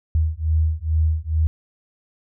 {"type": "beating tone pair", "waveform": "sine", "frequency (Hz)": [78, 80.3], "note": ["D#2", "E2"], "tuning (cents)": [5, -45], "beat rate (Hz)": 2.3, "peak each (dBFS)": -20, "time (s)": [0.15, 1.47], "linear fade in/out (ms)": 0, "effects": []}